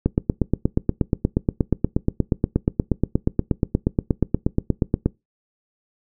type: click train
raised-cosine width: 3 ms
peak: -4 dBFS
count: 43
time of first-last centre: 0.06-5.06 s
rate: 8.4 Hz
effects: noise-tail reverb RT60 0.2 s tail -22 dB re dry